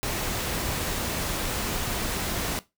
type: noise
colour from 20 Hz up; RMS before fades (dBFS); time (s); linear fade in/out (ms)
pink; -29; 0.03-2.59; 0
effects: noise-tail reverb RT60 0.2 s tail -17 dB re dry